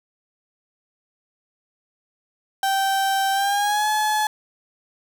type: tone with pitch glide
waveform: 35% pulse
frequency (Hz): 779 to 854.4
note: G5 to G#5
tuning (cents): -11 to +49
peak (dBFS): -17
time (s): 2.63-4.27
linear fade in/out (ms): 2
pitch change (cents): +160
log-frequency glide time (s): 3.32-3.89
effects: none